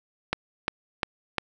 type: click train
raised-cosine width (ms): 0.3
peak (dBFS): -8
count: 4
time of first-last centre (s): 0.33-1.383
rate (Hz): 2.85
effects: none